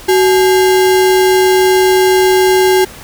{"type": "tone with sample-and-hold", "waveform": "sine", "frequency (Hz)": 373.7, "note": "F#4", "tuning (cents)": 17, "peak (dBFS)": -6, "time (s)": [0.08, 2.85], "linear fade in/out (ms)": 10, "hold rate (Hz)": 1225, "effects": ["pink hiss -33 dBFS RMS until 3.03 s"]}